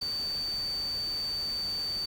sine tone in noise, 4576 Hz, D8, 46 cents flat, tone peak -30 dBFS, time 0.01-2.06 s, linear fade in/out 10 ms, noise pink, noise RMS -45 dBFS, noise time 0.01-2.06 s, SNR +12 dB, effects none

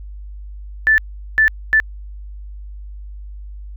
sine tone bursts at uneven times, 1757 Hz, A6, 3 cents flat, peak -9 dBFS, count 3, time 0.87-0.98 / 1.38-1.48 / 1.73-1.8 s, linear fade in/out 0 ms, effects added 50 Hz sine -30 dBFS peak until 3.76 s

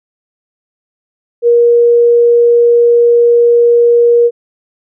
sine tone, 473.9 Hz, A#4, 28 cents sharp, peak -4 dBFS, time 1.42-4.31 s, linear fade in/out 50 ms, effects none

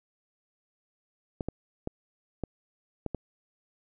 clicks, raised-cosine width 2 ms, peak -18 dBFS, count 6, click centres 1.408 / 1.486 / 1.874 / 2.437 / 3.063 / 3.147 s, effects none

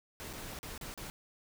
pink noise with dropouts, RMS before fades -44 dBFS, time 0.2-1.1 s, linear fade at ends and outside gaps 0 ms, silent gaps 0.33-0.335 / 0.589-0.63 / 0.778-0.812 / 0.94-0.976 s, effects none

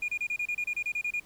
triangle tone bursts, 2431 Hz, D#7, 41 cents flat, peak -25 dBFS, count 13, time 0.02-1.199 s, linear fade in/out 5 ms, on 63 ms, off 30 ms, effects tanh soft clip ceiling -24 dBFS + pink hiss -58 dBFS RMS until 1.25 s

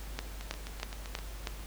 two click trains, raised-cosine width 0.2 ms, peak -16 / -24 dBFS, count 5 / 7, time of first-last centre 0.19-1.472 / 0.41-1.188 s, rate 3.12 / 7.71 Hz, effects added 50 Hz sine -41 dBFS peak until 1.66 s + pink hiss -49 dBFS RMS until 1.66 s

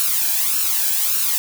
blue noise with flanger, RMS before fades -19 dBFS, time 0-1.38 s, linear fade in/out 0 ms, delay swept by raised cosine 0.72 to 1.25 ms, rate 1.7 Hz, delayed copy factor +0.65, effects none

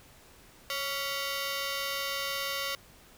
10% pulse ring-modulated tone, 838 Hz, G#5, 15 cents sharp, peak -20 dBFS, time 0.7-2.75 s, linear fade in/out 0 ms, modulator 287 Hz, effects pink hiss -56 dBFS RMS until 3.17 s

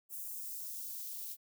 violet noise with high-pass filter sweep, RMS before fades -43 dBFS, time 0.09-1.37 s, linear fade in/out 50 ms, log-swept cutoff 8200 to 3000 Hz, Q 1.1, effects none

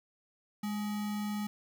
sine tone with sample-and-hold, 207.7 Hz, G#3, in tune, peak -32 dBFS, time 0.63-1.47 s, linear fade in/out 5 ms, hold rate 1050 Hz, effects none

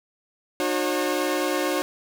sawtooth tone cluster, 303 / 364.3 / 542 Hz, D#4 / F#4 / C#5, -46 / -27 / -39 cents, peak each -23 dBFS, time 0.6-1.82 s, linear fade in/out 0 ms, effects none

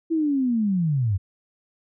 sine linear sweep, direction down, 333.2 to 89 Hz, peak -19 dBFS, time 0.1-1.18 s, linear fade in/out 20 ms, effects none

